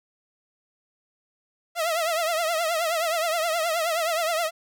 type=tone with vibrato; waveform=sawtooth; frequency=659.3 Hz; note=E5; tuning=in tune; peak=-19 dBFS; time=1.75-4.51 s; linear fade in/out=50 ms; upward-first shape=triangle; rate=9.5 Hz; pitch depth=120 cents each way; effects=none